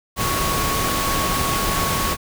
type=tone in noise; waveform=sine; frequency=1108.7 Hz; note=C#6; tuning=in tune; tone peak=-24 dBFS; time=0.16-2.17 s; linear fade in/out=50 ms; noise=pink; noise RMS=-22 dBFS; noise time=0.16-2.17 s; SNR=-5 dB; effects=none